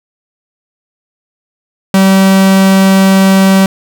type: tone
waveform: 45% pulse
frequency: 192.3 Hz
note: G3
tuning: 33 cents flat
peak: -4 dBFS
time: 1.94-3.66 s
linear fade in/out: 2 ms
effects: none